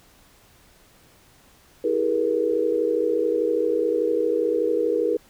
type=tone cluster; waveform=sine; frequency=324.1 / 394.3 / 426 / 479.2 Hz; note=E4 / G4 / G#4 / A#4; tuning=-29 / +10 / +44 / +48 cents; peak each=-27 / -28 / -25 / -22 dBFS; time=1.84-5.17 s; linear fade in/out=5 ms; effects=pink hiss -55 dBFS RMS until 5.29 s